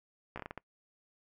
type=slowing click train; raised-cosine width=0.5 ms; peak=-25 dBFS; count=7; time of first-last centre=0.36-0.577 s; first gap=15 ms; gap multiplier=1.35; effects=noise-tail reverb RT60 0.1 s tail -24 dB re dry